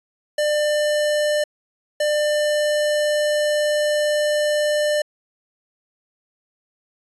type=tone bursts at uneven times; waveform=square; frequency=597 Hz; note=D5; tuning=28 cents sharp; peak=-18 dBFS; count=2; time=0.38-1.44 / 2-5.02 s; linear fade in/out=5 ms; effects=resampled to 24000 Hz